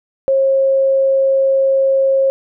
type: tone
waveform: sine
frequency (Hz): 539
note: C#5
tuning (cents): -49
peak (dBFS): -10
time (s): 0.28-2.3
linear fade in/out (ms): 0
effects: none